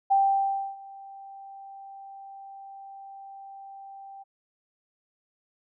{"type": "tone with ADSR envelope", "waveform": "sine", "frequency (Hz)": 785, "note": "G5", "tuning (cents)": 2, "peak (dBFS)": -17, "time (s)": [0.1, 4.24], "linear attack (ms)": 18, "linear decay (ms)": 640, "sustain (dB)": -24, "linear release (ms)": 21, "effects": []}